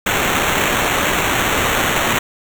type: noise with sample-and-hold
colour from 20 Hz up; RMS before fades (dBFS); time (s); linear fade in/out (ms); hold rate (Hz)
white; -17; 0.06-2.19; 5; 4900
effects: none